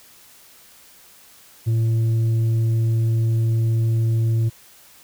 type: tone with tanh clipping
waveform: sine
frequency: 113.3 Hz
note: A#2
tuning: 49 cents flat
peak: -17 dBFS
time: 1.66-4.5 s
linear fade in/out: 20 ms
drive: 4 dB
effects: white hiss -49 dBFS RMS until 5.03 s